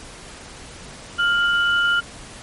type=tone pair together; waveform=sine; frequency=1401.7 / 2970 Hz; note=F6 / F#7; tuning=+6 / +6 cents; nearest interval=octave + minor second; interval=1300 cents; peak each=-16 / -24 dBFS; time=1.18-2.01 s; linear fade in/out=20 ms; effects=pink hiss -39 dBFS RMS until 2.42 s + MP3 48 kbps